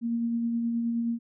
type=tone with tremolo; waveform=sine; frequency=233.1 Hz; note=A#3; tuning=in tune; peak=-24 dBFS; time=0.01-1.19 s; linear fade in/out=50 ms; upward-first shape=sine; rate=9.5 Hz; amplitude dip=25%; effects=none